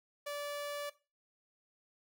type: tone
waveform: sawtooth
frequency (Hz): 580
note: D5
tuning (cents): -22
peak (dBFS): -34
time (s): 0.26-0.9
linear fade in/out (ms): 10
effects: noise-tail reverb RT60 0.3 s tail -17 dB re dry